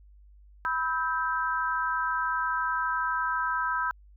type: chord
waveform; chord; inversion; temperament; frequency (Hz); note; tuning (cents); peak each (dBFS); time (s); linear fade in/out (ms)
sine; E minor; second; equal with one note detuned; 987.8 / 1293.6 / 1568; B5 / E6 / G6; 0 / -33 / 0; -30; 0.65-3.91; 0
effects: added 50 Hz sine -51 dBFS peak until 4.16 s